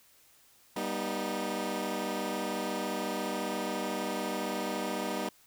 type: chord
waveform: 15% pulse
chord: G augmented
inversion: none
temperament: equal with one note detuned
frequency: 196 / 242 / 311.1 Hz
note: G3 / B3 / D#4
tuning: 0 / -35 / 0 cents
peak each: -30 dBFS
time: 0.76-5.29 s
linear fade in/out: 5 ms
effects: white hiss -62 dBFS RMS until 5.46 s